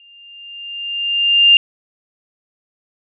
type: tone with exponential growth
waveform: sine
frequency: 2800 Hz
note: F7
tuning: 4 cents sharp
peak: -4 dBFS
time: 0-1.57 s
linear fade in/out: 1 ms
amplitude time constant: 340 ms
effects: none